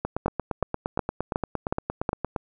two click trains, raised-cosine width 1 ms, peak -12 / -9 dBFS, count 21 / 6, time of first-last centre 0.05-2.362 / 0.26-2.092 s, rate 8.65 / 2.73 Hz, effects none

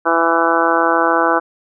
harmonic tone, 166.4 Hz, E3, 17 cents sharp, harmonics 2 / 3 / 4 / 5 / 6 / 7 / 8 / 9, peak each -20 / -20 / -20 / -20 / -20 / -20 / -20 / -20 dBFS, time 0.05-1.4 s, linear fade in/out 20 ms, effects none

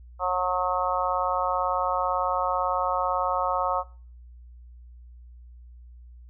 harmonic tone, 182 Hz, F#3, 28 cents flat, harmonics 3 / 4 / 5 / 6 / 7, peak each -29 / -29 / -29 / -29 / -29 dBFS, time 0.19-3.84 s, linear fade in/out 50 ms, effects noise-tail reverb RT60 0.5 s tail -24 dB re dry + added 60 Hz sine -44 dBFS peak until 6.29 s

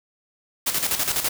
white noise with tremolo, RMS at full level -22 dBFS, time 0.66-1.29 s, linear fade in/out 10 ms, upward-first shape square, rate 12 Hz, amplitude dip 60%, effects none

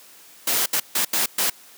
white noise bursts at uneven times, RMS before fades -21 dBFS, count 5, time 0.47-0.66 / 0.73-0.8 / 0.95-1.05 / 1.13-1.26 / 1.38-1.5 s, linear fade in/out 5 ms, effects white hiss -48 dBFS RMS until 1.77 s + high-pass 200 Hz 12 dB/octave

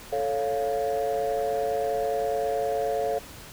sine chord, A augmented, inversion none, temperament equal, 440 / 554.4 / 698.5 Hz, A4 / C#5 / E#5, 0 / 0 / 0 cents, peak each -27 dBFS, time 0.12-3.19 s, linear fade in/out 10 ms, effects tanh soft clip ceiling -19 dBFS + pink hiss -44 dBFS RMS until 3.52 s

